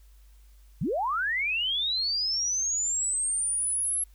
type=linear sweep; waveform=sine; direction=up; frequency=109.8 to 11210 Hz; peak=-25 dBFS; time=0.81-4.04 s; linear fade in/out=5 ms; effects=added 50 Hz sine -51 dBFS peak until 4.14 s + white hiss -66 dBFS RMS until 4.14 s